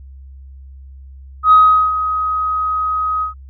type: tone with ADSR envelope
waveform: sine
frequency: 1261 Hz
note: D#6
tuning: 23 cents sharp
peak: -3 dBFS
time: 1.43-3.34 s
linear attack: 87 ms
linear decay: 400 ms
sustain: -12 dB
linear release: 120 ms
effects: tanh soft clip ceiling 0 dBFS + added 67 Hz sine -34 dBFS peak until 3.49 s